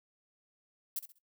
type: noise with echo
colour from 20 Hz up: violet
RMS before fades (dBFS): -35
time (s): 0.96-0.99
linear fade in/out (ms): 2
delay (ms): 65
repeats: 3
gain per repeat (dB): -11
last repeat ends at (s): 1.185
effects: noise-tail reverb RT60 0.1 s tail -17 dB re dry